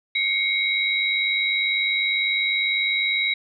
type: tone cluster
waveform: sine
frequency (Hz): 2134 / 2234 / 3852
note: C7 / C#7 / B7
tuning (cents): +34 / +13 / -44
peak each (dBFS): -24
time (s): 0.15-3.34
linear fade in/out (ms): 5
effects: none